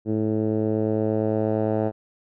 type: tone with low-pass filter sweep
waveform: 10% pulse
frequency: 108.6 Hz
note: A2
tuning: 22 cents flat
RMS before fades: -23 dBFS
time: 0.05-1.92 s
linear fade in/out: 50 ms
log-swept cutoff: 350 to 730 Hz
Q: 1.6
effects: none